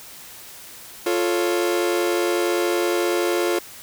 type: chord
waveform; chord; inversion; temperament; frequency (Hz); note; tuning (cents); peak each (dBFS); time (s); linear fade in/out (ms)
40% pulse; F augmented; none; equal; 349.2 / 440 / 554.4; F4 / A4 / C#5; 0 / 0 / 0; -20 / -25 / -26; 1.06-3.59; 5
effects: white hiss -41 dBFS RMS until 3.82 s